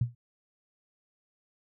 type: tone with exponential decay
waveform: sine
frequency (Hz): 119.6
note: A#2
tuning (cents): +45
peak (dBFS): -20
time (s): 0.01-0.15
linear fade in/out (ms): 5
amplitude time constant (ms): 30
effects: none